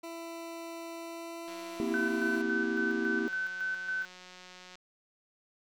20% pulse tone with pitch glide, 333.6 to 335.9 Hz, E4 to E4, +21 to +33 cents, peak -35 dBFS, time 0.03-2.42 s, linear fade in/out 10 ms, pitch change +12 cents, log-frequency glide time 0.98-1.51 s
click train, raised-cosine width 0.2 ms, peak -33 dBFS, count 597, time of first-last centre 1.48-4.755 s, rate 182 Hz
triangle chord, C dominant seventh, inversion third, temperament just, 235.5 / 261.6 / 327 / 392.4 Hz, Bb3 / C4 / E4 / G4, +18 / 0 / -14 / +2 cents, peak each -32 / -37 / -32 / -33 dBFS, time 1.8-3.28 s, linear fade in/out 0 ms
sine tone with tremolo, 1520 Hz, F#6, 46 cents sharp, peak -30 dBFS, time 1.94-4.05 s, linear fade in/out 0 ms, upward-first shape square, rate 3.6 Hz, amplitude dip 50%
effects none

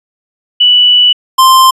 sine / square tone pair in turn, 2960 / 1046.5 Hz, F#7 / C6, 0 / 0 cents, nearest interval octave + tritone, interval 1800 cents, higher first, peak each -3 dBFS, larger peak neither, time 0.6-1.13 / 1.38-1.71 s, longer first, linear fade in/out 10 ms, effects resampled to 32000 Hz

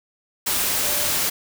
sine tone in noise, 590 Hz, D5, 8 cents sharp, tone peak -33 dBFS, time 0.83-1.1 s, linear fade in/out 10 ms, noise white, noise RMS -22 dBFS, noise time 0.46-1.3 s, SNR -14 dB, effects none

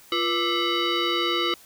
sine tone with frequency modulation, 1318.5 Hz, E6, in tune, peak -21 dBFS, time 0.12-1.54 s, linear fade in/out 2 ms, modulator 833 Hz, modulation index 3.2, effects white hiss -51 dBFS RMS until 1.65 s

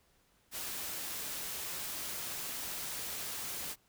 white noise, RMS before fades -40 dBFS, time 0.51-3.76 s, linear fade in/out 50 ms, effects pink hiss -70 dBFS RMS until 3.88 s

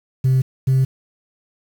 sine tone pair in turn, 130.81 / 132.02 Hz, C3 / C3, 0 / +16 cents, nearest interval unison, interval 16 cents, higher second, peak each -10 dBFS, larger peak neither, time 0.24-0.42 / 0.67-0.85 s, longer neither, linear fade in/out 10 ms, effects tanh soft clip ceiling -11 dBFS + 7-bit

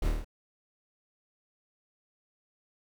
brown noise with echo, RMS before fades -30 dBFS, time 0.02-0.09 s, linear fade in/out 5 ms, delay 26 ms, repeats 6, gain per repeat -2 dB, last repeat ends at 0.246 s, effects none

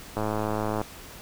click train, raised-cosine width 1 ms, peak -14 dBFS, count 70, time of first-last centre 0.17-0.815 s, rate 107 Hz, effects pink hiss -44 dBFS RMS until 1.21 s

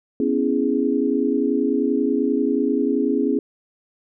sine chord, C# minor seventh, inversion third, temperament equal, 246.9 / 277.2 / 329.6 / 415.3 Hz, B3 / C#4 / E4 / G#4, 0 / 0 / 0 / 0 cents, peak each -23 / -21 / -25 / -23 dBFS, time 0.2-3.39 s, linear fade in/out 2 ms, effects none

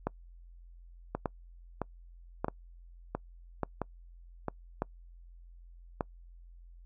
two click trains, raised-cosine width 1 ms, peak -16 / -18 dBFS, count 6 / 6, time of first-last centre 0.07-6.008 / 1.15-4.483 s, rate 0.842 / 1.5 Hz, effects noise-tail reverb RT60 0.1 s tail -26 dB re dry + added 43 Hz sine -50 dBFS peak until 6.85 s

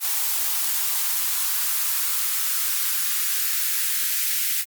blue noise with high-pass filter sweep, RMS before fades -23 dBFS, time 0-4.65 s, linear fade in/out 50 ms, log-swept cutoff 760 to 1900 Hz, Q 1.8, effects Opus 48 kbps

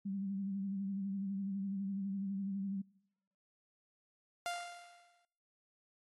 sine tone with vibrato, 196 Hz, G3, in tune, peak -36 dBFS, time 0.05-2.82 s, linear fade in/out 10 ms, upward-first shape sine, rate 12 Hz, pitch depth 45 cents each way
sawtooth tone with exponential decay, 698.5 Hz, F5, in tune, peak -31 dBFS, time 4.46-5.25 s, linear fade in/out 0 ms, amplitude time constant 170 ms
effects noise-tail reverb RT60 1.0 s tail -26 dB re dry + AAC 32 kbps

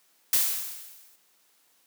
blue noise with exponential decay, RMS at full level -20 dBFS, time 0.33-1.16 s, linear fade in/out 2 ms, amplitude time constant 180 ms, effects white hiss -65 dBFS RMS until 1.86 s + high-pass 200 Hz 12 dB/octave

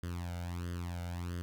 sawtooth tone with flanger, 87.31 Hz, F2, in tune, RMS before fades -39 dBFS, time 0.03-1.42 s, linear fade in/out 0 ms, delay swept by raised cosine 0.62 to 1.39 ms, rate 1.5 Hz, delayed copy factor +0.8, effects none

